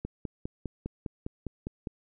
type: click train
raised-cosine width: 3 ms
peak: -21 dBFS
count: 10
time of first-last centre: 0.05-1.872 s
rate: 4.94 Hz
effects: none